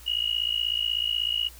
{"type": "tone with amplitude modulation", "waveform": "sine", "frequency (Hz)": 2893, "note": "F#7", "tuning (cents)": -40, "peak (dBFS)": -20, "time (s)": [0.06, 1.49], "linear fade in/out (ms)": 20, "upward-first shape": "sine", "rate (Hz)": 56.3, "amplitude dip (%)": 90, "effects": ["added 60 Hz sine -47 dBFS peak until 1.59 s", "white hiss -50 dBFS RMS until 1.59 s"]}